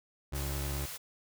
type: tone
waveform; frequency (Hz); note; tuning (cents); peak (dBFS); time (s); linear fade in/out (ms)
30% pulse; 69.8; C#2; +13; -31; 0.32-0.86; 10
type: band-stop noise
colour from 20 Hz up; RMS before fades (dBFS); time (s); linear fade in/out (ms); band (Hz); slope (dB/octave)
white; -42; 0.34-0.98; 20; 200 to 430; 48
effects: none